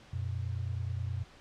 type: tone pair together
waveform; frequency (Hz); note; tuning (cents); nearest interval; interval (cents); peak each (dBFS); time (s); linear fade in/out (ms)
sine; 90.5 / 120; F#2 / B2; -38 / -49; perfect fourth; 489; -34 / -36; 0.13-1.24; 5
effects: pink hiss -56 dBFS RMS until 1.4 s + low-pass 5000 Hz 12 dB/octave